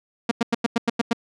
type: tone bursts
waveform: sawtooth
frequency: 233.1 Hz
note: A#3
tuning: in tune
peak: -13 dBFS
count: 8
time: 0.29-1.132 s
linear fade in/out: 5 ms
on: 23 ms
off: 94 ms
effects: low-pass 6000 Hz 12 dB/octave